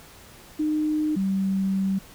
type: tone pair in turn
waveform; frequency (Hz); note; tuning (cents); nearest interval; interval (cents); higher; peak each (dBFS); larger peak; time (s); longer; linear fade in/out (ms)
sine; 306 / 192.96; D#4 / G3; -29 / -27; minor sixth; 798; first; -21; neither; 0.59-1.16 / 1.16-1.99; second; 10
effects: pink hiss -48 dBFS RMS until 2.14 s